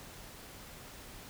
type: silence
effects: pink hiss -50 dBFS RMS until 1.29 s